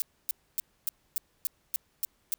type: noise bursts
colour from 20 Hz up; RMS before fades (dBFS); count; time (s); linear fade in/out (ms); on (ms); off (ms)
violet; -29; 9; 0-2.34; 0; 20; 270
effects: pink hiss -70 dBFS RMS until 2.38 s